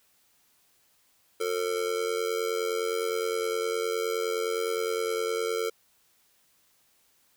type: tone with amplitude modulation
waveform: square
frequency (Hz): 450.3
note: A4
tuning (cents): +40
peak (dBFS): -24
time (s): 1.4-5.7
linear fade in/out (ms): 10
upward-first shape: sine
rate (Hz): 89.7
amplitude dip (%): 80
effects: white hiss -66 dBFS RMS until 7.36 s